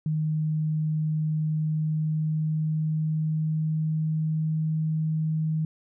sine tone with pitch glide, 155.2 to 157.28 Hz, D#3 to D#3, -4 to +19 cents, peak -23 dBFS, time 0.06-5.65 s, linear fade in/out 2 ms, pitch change +23 cents, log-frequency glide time 1.48-4.71 s, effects none

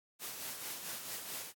white noise with tremolo, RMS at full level -41 dBFS, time 0.19-1.53 s, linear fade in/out 50 ms, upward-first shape sine, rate 4.5 Hz, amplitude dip 45%, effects high-pass 100 Hz 12 dB/octave + AAC 64 kbps

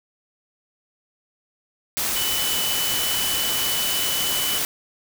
sine tone in noise, 2987 Hz, F#7, 16 cents sharp, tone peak -26 dBFS, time 2.16-4.58 s, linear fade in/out 0 ms, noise white, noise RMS -24 dBFS, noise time 1.97-4.65 s, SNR -5 dB, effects none

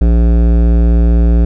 sine tone with hard clipping, 57.8 Hz, A#1, 14 cents flat, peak -8 dBFS, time 0.01-1.45 s, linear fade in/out 5 ms, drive 15 dB, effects none

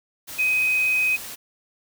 sine tone in noise, 2516 Hz, D#7, 19 cents sharp, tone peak -18 dBFS, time 0.38-1.17 s, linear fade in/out 20 ms, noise white, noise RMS -36 dBFS, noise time 0.27-1.36 s, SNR +15 dB, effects none

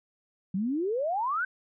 sine exponential sweep, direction up, 179.5 to 1568 Hz, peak -26 dBFS, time 0.54-1.45 s, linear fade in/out 5 ms, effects none

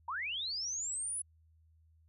sine linear sweep, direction up, 880 to 10270 Hz, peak -35 dBFS, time 0.08-1.22 s, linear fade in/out 5 ms, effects added 80 Hz sine -63 dBFS peak until 2.08 s

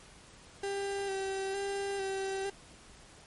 35% pulse tone with vibrato, 392 Hz, G4, in tune, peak -31 dBFS, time 0.63-2.5 s, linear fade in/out 5 ms, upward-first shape square, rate 1.1 Hz, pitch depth 22 cents each way
clicks, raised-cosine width 0.5 ms, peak -37 dBFS, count 3, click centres 0.987 / 1.115 / 1.912 s
effects pink hiss -55 dBFS RMS until 3.26 s + MP3 48 kbps

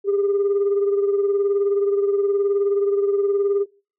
sine beating tone pair, 400 / 419 Hz, G4 / G#4, +35 / +15 cents, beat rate 19 Hz, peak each -16 / -24 dBFS, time 0.04-3.66 s, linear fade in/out 50 ms, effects noise-tail reverb RT60 0.4 s tail -25 dB re dry + tanh soft clip ceiling -13 dBFS

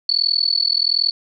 sine tone with amplitude modulation, 4435 Hz, C#8, in tune, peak -11 dBFS, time 0.09-1.11 s, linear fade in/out 2 ms, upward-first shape sine, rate 41.2 Hz, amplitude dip 100%, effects none

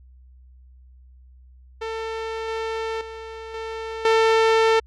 sawtooth tone with level steps, 447.4 Hz, A4, 29 cents sharp, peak -23 / -21 / -30 / -25 / -11 dBFS, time 1.81-4.8 s, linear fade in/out 10 ms, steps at 2.48 / 3.01 / 3.54 / 4.05 s, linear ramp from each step 2 ms, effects added 63 Hz sine -46 dBFS peak until 4.86 s + low-pass 4000 Hz 12 dB/octave

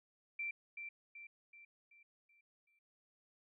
sine tone with echo, 2349 Hz, D7, in tune, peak -38 dBFS, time 0.39-0.51 s, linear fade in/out 5 ms, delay 380 ms, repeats 6, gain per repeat -6 dB, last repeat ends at 2.79 s, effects none

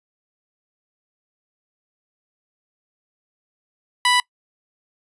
15% pulse tone, 987.8 Hz, B5, in tune, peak -8 dBFS, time 4.05-4.2 s, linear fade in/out 2 ms, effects noise-tail reverb RT60 0.1 s tail -24 dB re dry + resampled to 24000 Hz

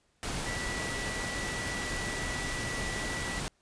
sine tone in noise, 1956 Hz, B6, 17 cents flat, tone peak -37 dBFS, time 0.46-3.39 s, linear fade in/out 0 ms, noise pink, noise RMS -35 dBFS, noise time 0.23-3.48 s, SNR -5 dB, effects pink hiss -71 dBFS RMS until 3.61 s + resampled to 22050 Hz

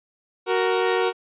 sawtooth tone pair together, 372.3 / 466.2 Hz, F#4 / A#4, +11 / 0 cents, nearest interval major third, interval 389 cents, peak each -18 dBFS, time 0.46-1.13 s, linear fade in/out 50 ms, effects resampled to 8000 Hz

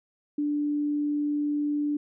sine tone, 293.7 Hz, D4, in tune, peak -24 dBFS, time 0.38-1.97 s, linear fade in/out 5 ms, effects none

